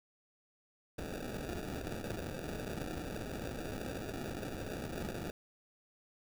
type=noise with sample-and-hold; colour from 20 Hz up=violet; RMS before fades=-41 dBFS; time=0.98-5.31 s; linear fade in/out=5 ms; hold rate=1050 Hz; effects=none